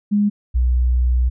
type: tone pair in turn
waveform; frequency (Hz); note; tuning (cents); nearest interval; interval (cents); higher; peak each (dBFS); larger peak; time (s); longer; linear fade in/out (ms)
sine; 205.9 / 61.75; G#3 / B1; -15 / 0; octave + major sixth; 2085; first; -13; neither; 0.11-0.3 / 0.54-1.3; second; 20
effects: none